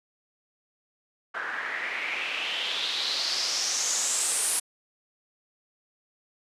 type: noise with low-pass filter sweep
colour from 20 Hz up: white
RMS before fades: -29 dBFS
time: 1.34-4.6 s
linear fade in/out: 10 ms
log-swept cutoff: 1500 to 10000 Hz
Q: 4.4
effects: high-pass 400 Hz 12 dB/octave + resampled to 32000 Hz